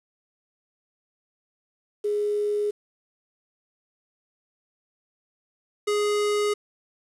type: tone pair in turn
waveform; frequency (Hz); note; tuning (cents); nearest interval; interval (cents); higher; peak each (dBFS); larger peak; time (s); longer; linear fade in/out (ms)
sine / square; 415.3 / 415.3; G#4 / G#4; 0 / 0; unison; 0; neither; -22; neither; 2.04-2.71 / 5.87-6.54; neither; 10
effects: resampled to 24000 Hz + 8-bit